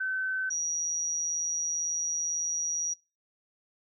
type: tone pair in turn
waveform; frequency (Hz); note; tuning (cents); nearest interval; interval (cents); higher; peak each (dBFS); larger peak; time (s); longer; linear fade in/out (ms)
sine; 1528 / 5769; G6 / F#8; -45 / -45; octave + major seventh; 2300; second; -28; neither; 0-0.5 / 0.5-2.94; second; 10
effects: noise-tail reverb RT60 0.3 s tail -26 dB re dry